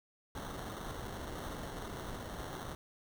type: noise with sample-and-hold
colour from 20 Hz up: pink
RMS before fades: -43 dBFS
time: 0.35-2.75 s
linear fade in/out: 2 ms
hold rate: 2450 Hz
effects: none